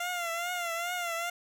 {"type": "tone with vibrato", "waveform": "15% pulse", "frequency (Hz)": 693, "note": "F5", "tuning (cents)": -14, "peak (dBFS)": -25, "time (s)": [0, 1.3], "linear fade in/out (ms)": 5, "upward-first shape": "triangle", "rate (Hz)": 2.4, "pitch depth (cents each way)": 81, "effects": []}